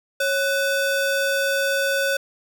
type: ring-modulated tone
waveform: square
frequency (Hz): 1022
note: C6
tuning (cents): -41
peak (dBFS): -17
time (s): 0.2-2.17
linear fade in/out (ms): 5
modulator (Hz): 471
effects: 8-bit